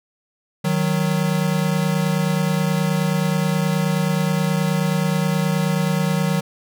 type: tone pair together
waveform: square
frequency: 155.56 / 184.99 Hz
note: D#3 / F#3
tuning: 0 / 0 cents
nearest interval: minor third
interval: 300 cents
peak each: -21 / -21 dBFS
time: 0.64-6.41 s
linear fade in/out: 10 ms
effects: none